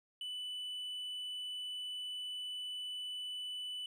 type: tone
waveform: triangle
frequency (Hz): 2985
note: F#7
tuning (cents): +15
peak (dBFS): -38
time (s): 0.21-3.86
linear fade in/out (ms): 2
effects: none